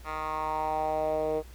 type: tone with band-pass filter sweep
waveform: 10% pulse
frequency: 155.56 Hz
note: D#3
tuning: in tune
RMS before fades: -30 dBFS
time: 0.04-1.43 s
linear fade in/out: 50 ms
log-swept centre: 1400 to 480 Hz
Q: 3.7
effects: added 60 Hz sine -45 dBFS peak until 1.54 s + pink hiss -55 dBFS RMS until 1.54 s